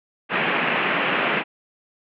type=band-pass noise; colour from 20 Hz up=white; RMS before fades=-22 dBFS; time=0.29-1.44 s; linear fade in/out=50 ms; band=150 to 2800 Hz; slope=48 dB/octave; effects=none